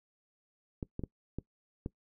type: clicks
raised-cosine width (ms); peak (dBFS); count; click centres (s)
3; -23; 5; 0.828 / 0.994 / 1.037 / 1.386 / 1.861
effects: noise-tail reverb RT60 0.1 s tail -21 dB re dry

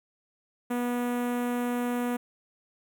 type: tone with notch filter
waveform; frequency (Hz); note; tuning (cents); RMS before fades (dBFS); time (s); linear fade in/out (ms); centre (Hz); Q
sawtooth; 243.4; B3; -25; -29; 0.7-2.17; 10; 4700; 0.5
effects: none

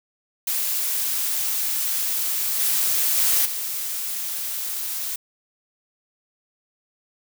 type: noise with level steps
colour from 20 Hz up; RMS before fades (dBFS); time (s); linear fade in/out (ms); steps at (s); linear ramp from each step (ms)
blue; -24 / -21 / -19 / -28; 0.47-5.16; 5; 2.59 / 3.17 / 3.45; 10
effects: none

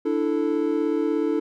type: chord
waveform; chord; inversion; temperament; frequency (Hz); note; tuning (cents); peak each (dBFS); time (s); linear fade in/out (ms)
triangle; D suspended second; none; just; 293.7 / 330.4 / 440.5; D4 / E4 / A4; 0 / +4 / +2; -23; 0.05-1.4; 10
effects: none

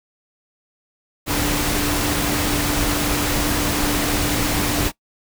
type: tone in noise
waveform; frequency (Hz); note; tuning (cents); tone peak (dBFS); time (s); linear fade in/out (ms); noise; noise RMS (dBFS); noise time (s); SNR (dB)
sine; 293.7; D4; 0; -24; 1.26-4.92; 50; pink; -21; 1.26-4.92; -6
effects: noise-tail reverb RT60 0.1 s tail -20 dB re dry

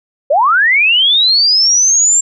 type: linear sweep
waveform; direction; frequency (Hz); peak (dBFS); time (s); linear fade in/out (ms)
sine; up; 523.3 to 7459; -7; 0.3-2.21; 10
effects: none

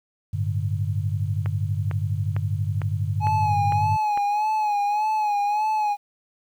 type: chord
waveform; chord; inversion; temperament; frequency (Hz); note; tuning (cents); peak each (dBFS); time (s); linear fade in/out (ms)
sine; G suspended second; none; just; 98 / 110.25 / 147; G2 / A2 / D3; 0 / +4 / +2; -24 / -28 / -29; 0.33-3.97; 10
type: click train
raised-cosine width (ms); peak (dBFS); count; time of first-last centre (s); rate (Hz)
0.5; -18; 7; 1.46-4.175; 2.21
type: tone with vibrato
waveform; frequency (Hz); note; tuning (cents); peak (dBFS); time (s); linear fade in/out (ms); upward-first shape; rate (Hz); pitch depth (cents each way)
triangle; 840; G#5; +19; -18; 3.2-5.97; 50; sine; 1.7; 56
effects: 9-bit

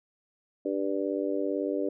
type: harmonic tone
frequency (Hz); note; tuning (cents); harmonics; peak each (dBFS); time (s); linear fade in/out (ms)
98; G2; 0; 3 / 4 / 5 / 6; -31 / -32 / -33 / -34; 0.65-1.89; 5
effects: none

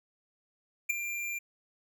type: tone with ADSR envelope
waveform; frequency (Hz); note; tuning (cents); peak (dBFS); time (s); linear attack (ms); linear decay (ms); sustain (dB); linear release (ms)
square; 2379; D7; +22; -23; 0.89-1.39; 13; 9; -11; 11
effects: none

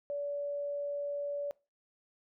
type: tone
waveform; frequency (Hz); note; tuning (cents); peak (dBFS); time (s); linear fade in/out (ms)
sine; 574; D5; -40; -33; 0.1-1.51; 0
effects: noise-tail reverb RT60 0.3 s tail -23 dB re dry

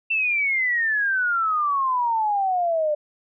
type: exponential sweep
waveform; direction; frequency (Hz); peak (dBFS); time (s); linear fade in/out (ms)
sine; down; 2700 to 590; -19; 0.1-2.95; 10
effects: none

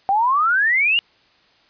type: exponential sweep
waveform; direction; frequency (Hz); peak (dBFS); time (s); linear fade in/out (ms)
sine; up; 763 to 2900; -14; 0.09-0.99; 0
effects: white hiss -56 dBFS RMS until 1.69 s + resampled to 11025 Hz

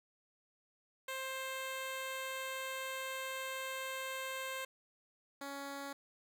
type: tone pair in turn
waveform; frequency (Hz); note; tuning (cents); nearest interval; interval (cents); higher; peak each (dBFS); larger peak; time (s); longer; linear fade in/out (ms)
10% pulse; 527 / 279.2; C5 / C#4; +12 / +13; major seventh; 1099; first; -31 / -34; first; 1.08-4.65 / 5.41-5.93; first; 5
effects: none

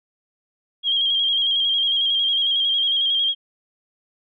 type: tone with vibrato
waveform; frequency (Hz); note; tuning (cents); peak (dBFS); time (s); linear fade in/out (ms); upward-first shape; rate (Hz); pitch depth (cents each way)
sine; 3237; G#7; -45; -17; 0.83-3.35; 50; square; 11; 33
effects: none

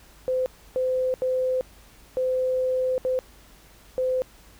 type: tone bursts at uneven times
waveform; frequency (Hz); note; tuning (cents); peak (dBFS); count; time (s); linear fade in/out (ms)
sine; 513; C5; -34; -21; 6; 0.28-0.46 / 0.76-1.14 / 1.22-1.61 / 2.17-2.98 / 3.05-3.19 / 3.98-4.22; 0
effects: added 50 Hz sine -54 dBFS peak until 4.59 s + pink hiss -53 dBFS RMS until 4.59 s

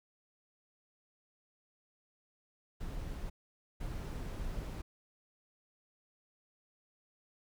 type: noise bursts at uneven times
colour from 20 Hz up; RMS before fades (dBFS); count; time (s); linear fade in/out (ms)
brown; -40; 2; 2.8-3.3 / 3.8-4.82; 10
effects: none

